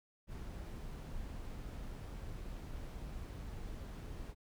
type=noise; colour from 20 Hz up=brown; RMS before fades=-45 dBFS; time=0.27-4.35 s; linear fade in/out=50 ms; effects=none